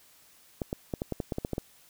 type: clicks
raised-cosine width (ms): 2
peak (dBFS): -17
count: 11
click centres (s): 0.618 / 0.729 / 0.938 / 1.019 / 1.123 / 1.202 / 1.322 / 1.384 / 1.449 / 1.533 / 1.581
effects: white hiss -59 dBFS RMS until 1.89 s